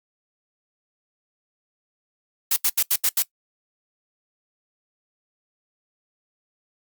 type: noise bursts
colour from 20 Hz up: blue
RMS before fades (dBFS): -19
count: 6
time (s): 2.51-3.224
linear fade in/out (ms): 5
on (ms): 54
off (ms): 78
effects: noise-tail reverb RT60 0.1 s tail -20 dB re dry + Opus 48 kbps